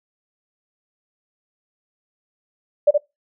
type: tone with echo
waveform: sine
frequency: 586 Hz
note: D5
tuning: 4 cents flat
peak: -8 dBFS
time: 2.87-2.91 s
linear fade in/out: 10 ms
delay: 70 ms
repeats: 1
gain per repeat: -4 dB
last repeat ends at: 2.98 s
effects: noise-tail reverb RT60 0.2 s tail -22 dB re dry